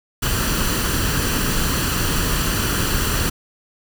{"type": "noise with comb filter", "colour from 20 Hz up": "pink", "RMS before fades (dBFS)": -20, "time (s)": [0.22, 3.3], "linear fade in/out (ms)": 10, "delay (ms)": 0.68, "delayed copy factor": 0.55, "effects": []}